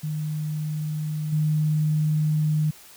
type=tone with level steps; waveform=sine; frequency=153.2 Hz; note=D#3; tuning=27 cents flat; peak=-25 / -19 dBFS; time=0.03-2.71 s; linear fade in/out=10 ms; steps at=1.32 s; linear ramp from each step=10 ms; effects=white hiss -48 dBFS RMS until 2.96 s